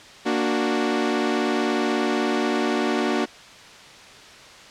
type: chord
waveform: sawtooth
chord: Bb augmented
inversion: none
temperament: equal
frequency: 233.1 / 293.7 / 370 Hz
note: Bb3 / D4 / F#4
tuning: 0 / 0 / 0 cents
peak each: -21 dBFS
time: 0.25-3.26 s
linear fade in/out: 20 ms
effects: white hiss -44 dBFS RMS until 4.7 s + low-pass 5000 Hz 12 dB/octave